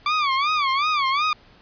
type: tone with vibrato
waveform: sawtooth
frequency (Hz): 1152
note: D6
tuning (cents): -34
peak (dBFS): -15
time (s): 0.06-1.33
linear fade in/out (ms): 2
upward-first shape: sine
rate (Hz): 2.7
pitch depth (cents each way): 150
effects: pink hiss -52 dBFS RMS until 1.61 s + resampled to 11025 Hz